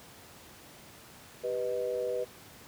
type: chord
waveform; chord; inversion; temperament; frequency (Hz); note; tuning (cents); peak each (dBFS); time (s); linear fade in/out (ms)
sine; G augmented; none; equal; 392 / 493.9 / 622.3; G4 / B4 / D#5; 0 / 0 / 0; -37 / -31 / -37; 1.43-2.25; 20
effects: pink hiss -52 dBFS RMS until 2.67 s + high-pass 80 Hz 12 dB/octave